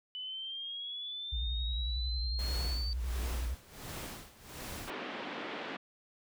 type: exponential sweep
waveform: sine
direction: up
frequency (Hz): 2991 to 4600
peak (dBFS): -38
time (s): 0.15-2.93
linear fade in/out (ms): 0
type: tone with vibrato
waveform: sine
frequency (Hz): 60.6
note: B1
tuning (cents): -32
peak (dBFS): -32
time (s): 1.32-3.55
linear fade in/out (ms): 10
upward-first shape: sine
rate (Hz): 11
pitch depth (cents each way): 160
type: noise with tremolo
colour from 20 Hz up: pink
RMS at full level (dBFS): -42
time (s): 2.39-4.9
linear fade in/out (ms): 0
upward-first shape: sine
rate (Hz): 1.4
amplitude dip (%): 85
type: band-pass noise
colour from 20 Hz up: pink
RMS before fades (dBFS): -41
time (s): 4.87-5.77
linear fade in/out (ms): 10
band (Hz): 230 to 3400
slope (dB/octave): 24
effects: none